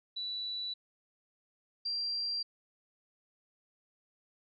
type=tone pair in turn; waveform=sine; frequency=3951 / 4734 Hz; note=B7 / D8; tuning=0 / +13 cents; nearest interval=minor third; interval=313 cents; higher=second; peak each=-35 / -32 dBFS; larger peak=second; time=0.16-0.74 / 1.85-2.43 s; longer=neither; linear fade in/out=10 ms; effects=none